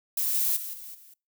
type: noise with level steps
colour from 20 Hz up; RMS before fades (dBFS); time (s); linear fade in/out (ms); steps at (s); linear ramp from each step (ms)
violet; -27 / -25 / -36 / -42 / -52; 0.17-1.14; 5; 0.34 / 0.56 / 0.73 / 0.94; 10
effects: noise-tail reverb RT60 0.3 s tail -26 dB re dry